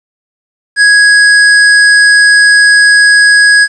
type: tone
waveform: square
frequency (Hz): 1661.2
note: G#6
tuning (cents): 0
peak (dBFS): -3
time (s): 0.76-3.68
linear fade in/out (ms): 50
effects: resampled to 22050 Hz + 7-bit